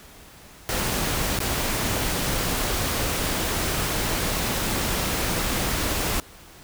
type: noise with dropouts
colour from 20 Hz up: pink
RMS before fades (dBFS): -25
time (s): 0.69-6.2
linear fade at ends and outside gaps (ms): 0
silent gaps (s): 1.389-1.403
effects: pink hiss -47 dBFS RMS until 6.63 s